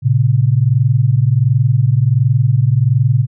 sine tone pair together, 113.82 / 135.2 Hz, A#2 / C#3, -41 / -43 cents, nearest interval minor third, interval 298 cents, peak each -12 dBFS, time 0.02-3.27 s, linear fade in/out 50 ms, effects none

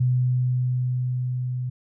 sine tone with level ramp, 125.8 Hz, B2, 32 cents sharp, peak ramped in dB -17 to -25 dBFS, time 0-1.7 s, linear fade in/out 10 ms, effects none

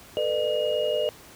sine tone cluster, 446 / 496.4 / 603 / 2869 Hz, A4 / B4 / D5 / F7, +23 / +9 / +46 / +46 cents, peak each -30 / -28 / -25 / -33 dBFS, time 0.17-1.09 s, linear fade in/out 0 ms, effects pink hiss -48 dBFS RMS until 1.35 s + high-pass 60 Hz 12 dB/octave

